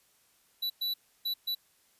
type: tone bursts at uneven times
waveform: square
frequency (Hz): 3951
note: B7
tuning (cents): 0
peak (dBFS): -30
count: 4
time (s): 0.62-0.7 / 0.81-0.94 / 1.25-1.34 / 1.47-1.55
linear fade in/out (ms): 10
effects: white hiss -67 dBFS RMS until 1.99 s + resampled to 32000 Hz